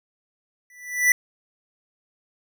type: tone with exponential growth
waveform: square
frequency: 1975.5 Hz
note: B6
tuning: in tune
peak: -12 dBFS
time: 0.7-1.12 s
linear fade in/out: 2 ms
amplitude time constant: 91 ms
effects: none